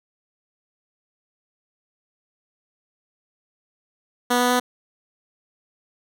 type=tone with pitch steps; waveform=10% pulse; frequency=245 / 246.6 / 248.1 Hz; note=B3 / B3 / B3; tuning=-14 / -2 / +8 cents; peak=-9 dBFS; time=4.3-4.6 s; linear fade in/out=10 ms; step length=100 ms; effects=none